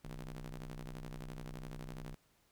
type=ring-modulated tone; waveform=sawtooth; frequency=63 Hz; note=B1; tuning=35 cents sharp; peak=-37 dBFS; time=0.04-2.15 s; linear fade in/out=10 ms; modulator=88.6 Hz; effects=pink hiss -72 dBFS RMS until 2.51 s